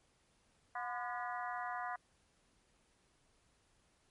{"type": "harmonic tone with a mistuned harmonic", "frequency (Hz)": 242, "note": "B3", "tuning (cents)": -35, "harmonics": [3, 4, 5, 6, 7, 8], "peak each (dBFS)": [-42, -44, -46, -48, -49, -50], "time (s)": [0.75, 1.96], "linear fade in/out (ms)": 5, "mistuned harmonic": 4, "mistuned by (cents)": 74, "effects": ["pink hiss -73 dBFS RMS until 4.1 s", "MP3 48 kbps"]}